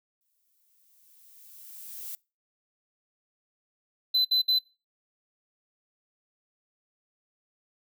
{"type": "noise with exponential growth", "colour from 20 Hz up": "violet", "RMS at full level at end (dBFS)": -37, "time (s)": [0.21, 2.15], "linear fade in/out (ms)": 0, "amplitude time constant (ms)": 420}
{"type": "tone bursts", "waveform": "triangle", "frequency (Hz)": 4029, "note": "B7", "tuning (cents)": 34, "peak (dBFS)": -19, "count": 3, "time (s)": [4.14, 4.59], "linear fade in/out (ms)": 10, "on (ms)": 110, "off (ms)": 60}
{"effects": ["noise-tail reverb RT60 0.3 s tail -25 dB re dry"]}